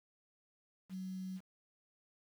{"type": "tone with quantisation", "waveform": "sine", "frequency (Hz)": 187.3, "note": "F#3", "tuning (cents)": 21, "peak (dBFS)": -40, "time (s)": [0.89, 1.41], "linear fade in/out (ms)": 50, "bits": 10, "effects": []}